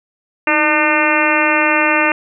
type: harmonic tone with a mistuned harmonic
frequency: 301.7 Hz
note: D4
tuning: 47 cents sharp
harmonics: 1 / 2 / 3 / 4 / 5 / 6 / 7 / 8 / 9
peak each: -20 / -20 / -20 / -20 / -20 / -20 / -20 / -20 / -20 dBFS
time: 0.47-2.12 s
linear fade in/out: 2 ms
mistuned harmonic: 1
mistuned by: +78 cents
effects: none